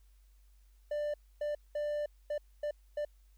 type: tone bursts at uneven times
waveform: triangle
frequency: 592 Hz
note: D5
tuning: 14 cents sharp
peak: -30 dBFS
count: 6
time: 0.91-1.14 / 1.41-1.55 / 1.75-2.06 / 2.3-2.38 / 2.63-2.71 / 2.97-3.05 s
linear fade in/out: 5 ms
effects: added 49 Hz sine -59 dBFS peak until 3.37 s + white hiss -75 dBFS RMS until 3.37 s